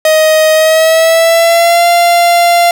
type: tone with pitch glide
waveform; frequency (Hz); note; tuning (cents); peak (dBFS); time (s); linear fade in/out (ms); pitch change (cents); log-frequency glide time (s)
45% pulse; 627 to 691.7; D#5 to F5; +13 to -17; -5; 0.05-2.71; 2; +170; 0.53-1.87
effects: none